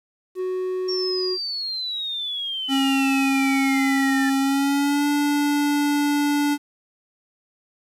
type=tone; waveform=triangle; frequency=370 Hz; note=F#4; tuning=in tune; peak=-21 dBFS; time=0.35-1.38 s; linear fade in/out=50 ms
type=exponential sweep; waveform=sine; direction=down; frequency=5540 to 1752 Hz; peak=-25 dBFS; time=0.88-4.3 s; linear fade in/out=10 ms
type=tone with pitch glide; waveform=square; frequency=270.9 to 290.3 Hz; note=C#4 to D4; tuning=-40 to -20 cents; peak=-19 dBFS; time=2.68-6.58 s; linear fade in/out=50 ms; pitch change=+120 cents; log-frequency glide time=4.39-5.07 s
effects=resampled to 32000 Hz + 9-bit